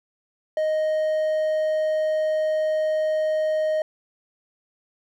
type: tone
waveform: triangle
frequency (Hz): 622.3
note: D#5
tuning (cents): 0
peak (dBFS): -18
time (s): 0.57-3.82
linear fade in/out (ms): 2
effects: none

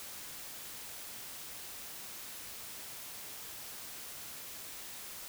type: silence
effects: white hiss -46 dBFS RMS until 5.28 s

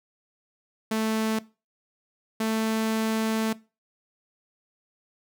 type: tone pair in turn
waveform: sawtooth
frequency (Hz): 220 / 221.2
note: A3 / A3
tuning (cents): 0 / +9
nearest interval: unison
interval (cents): 9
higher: second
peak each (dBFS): -20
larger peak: neither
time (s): 0.91-1.39 / 2.4-3.53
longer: second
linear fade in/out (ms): 5
effects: noise-tail reverb RT60 0.3 s tail -20 dB re dry

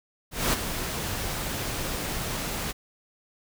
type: noise with ADSR envelope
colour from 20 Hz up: pink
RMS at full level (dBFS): -22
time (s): 0.31-2.73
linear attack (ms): 220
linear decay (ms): 20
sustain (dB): -9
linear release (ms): 25
effects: none

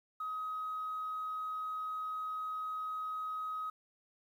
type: tone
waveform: sine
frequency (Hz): 1264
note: D#6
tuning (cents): +27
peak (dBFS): -35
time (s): 0.2-3.7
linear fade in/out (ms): 5
effects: tanh soft clip ceiling -32 dBFS + 11-bit

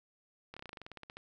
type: slowing click train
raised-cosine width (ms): 0.3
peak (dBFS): -30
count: 15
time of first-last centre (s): 0.54-1.17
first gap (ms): 26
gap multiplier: 1.08
effects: none

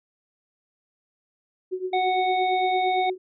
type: tone with tremolo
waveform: sine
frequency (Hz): 370.5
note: F#4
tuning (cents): +2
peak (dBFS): -23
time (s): 1.71-3.18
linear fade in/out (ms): 20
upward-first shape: triangle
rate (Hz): 8.8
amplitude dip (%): 90
type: harmonic tone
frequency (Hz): 740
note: F#5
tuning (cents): 0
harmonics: 1 / 3 / 5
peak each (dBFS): -21 / -31 / -35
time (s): 1.93-3.1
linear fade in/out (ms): 5
effects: none

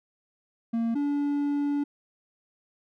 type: tone pair in turn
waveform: triangle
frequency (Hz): 230 / 287.5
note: A#3 / D4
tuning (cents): -23 / -37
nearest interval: major third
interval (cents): 386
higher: second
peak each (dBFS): -22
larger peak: neither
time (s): 0.73-0.95 / 0.95-1.84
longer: second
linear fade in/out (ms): 10
effects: none

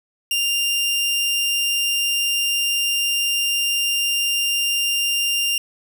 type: tone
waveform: sawtooth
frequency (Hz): 2794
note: F7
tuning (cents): 0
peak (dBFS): -15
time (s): 0.31-5.58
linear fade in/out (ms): 2
effects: none

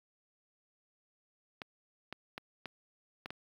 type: clicks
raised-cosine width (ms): 0.3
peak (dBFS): -24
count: 6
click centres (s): 1.618 / 2.126 / 2.379 / 2.657 / 3.259 / 3.305
effects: high-pass 80 Hz 12 dB/octave + 9-bit

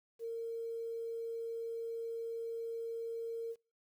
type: tone with quantisation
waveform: sine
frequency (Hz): 459.3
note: A#4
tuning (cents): -26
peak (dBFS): -37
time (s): 0.19-3.56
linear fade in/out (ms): 50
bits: 11
effects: noise-tail reverb RT60 0.4 s tail -25 dB re dry

